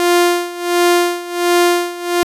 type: tone with tremolo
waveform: sawtooth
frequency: 350 Hz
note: F4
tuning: 4 cents sharp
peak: -5 dBFS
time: 0-2.23 s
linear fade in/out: 0 ms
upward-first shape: sine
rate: 1.4 Hz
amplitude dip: 85%
effects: resampled to 32000 Hz